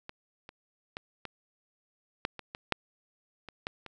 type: clicks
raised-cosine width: 0.3 ms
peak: -24 / -29 / -21 / -22 / -13 / -24 / -22 / -9 / -27 / -17 / -27 dBFS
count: 11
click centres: 0.094 / 0.491 / 0.969 / 1.253 / 2.251 / 2.393 / 2.549 / 2.723 / 3.487 / 3.669 / 3.863 s
effects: none